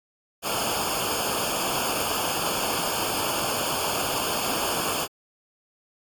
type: noise with comb filter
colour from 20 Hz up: pink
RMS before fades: -27 dBFS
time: 0.42-5.08 s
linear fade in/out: 50 ms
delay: 0.51 ms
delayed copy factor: -1
effects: AAC 64 kbps